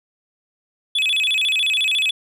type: tone with vibrato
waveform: triangle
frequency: 2960 Hz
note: F#7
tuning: in tune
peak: -15 dBFS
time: 0.95-2.11 s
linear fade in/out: 5 ms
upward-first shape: square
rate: 14 Hz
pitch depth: 260 cents each way
effects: none